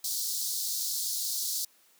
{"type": "high-pass noise", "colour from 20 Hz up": "pink", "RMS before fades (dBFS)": -32, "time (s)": [0.04, 1.65], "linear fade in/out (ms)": 5, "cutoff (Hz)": 4100, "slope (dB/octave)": 48, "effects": ["white hiss -63 dBFS RMS until 1.99 s", "high-pass 200 Hz 12 dB/octave"]}